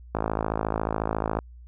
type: click train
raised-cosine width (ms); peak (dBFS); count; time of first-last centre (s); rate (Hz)
1; -11; 68; 0.15-1.388; 54.1
effects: added 60 Hz sine -43 dBFS peak until 1.67 s